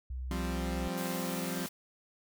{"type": "tone", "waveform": "sine", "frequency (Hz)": 63.6, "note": "C2", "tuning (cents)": -48, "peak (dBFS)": -35, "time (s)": [0.1, 0.88], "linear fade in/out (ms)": 5}
{"type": "chord", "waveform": "sawtooth", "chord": "F suspended second", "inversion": "none", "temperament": "equal", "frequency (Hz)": [174.61, 196, 261.6], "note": ["F3", "G3", "C4"], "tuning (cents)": [0, 0, 0], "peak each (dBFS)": [-33, -35, -35], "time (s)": [0.31, 1.66], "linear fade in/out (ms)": 0}
{"type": "noise", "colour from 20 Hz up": "white", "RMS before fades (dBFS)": -43, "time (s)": [0.97, 1.69], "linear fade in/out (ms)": 10}
{"effects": []}